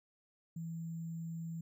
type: tone with sample-and-hold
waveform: sine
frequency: 164.81 Hz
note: E3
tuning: in tune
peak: -39 dBFS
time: 0.56-1.61 s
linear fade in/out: 5 ms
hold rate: 7350 Hz
effects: none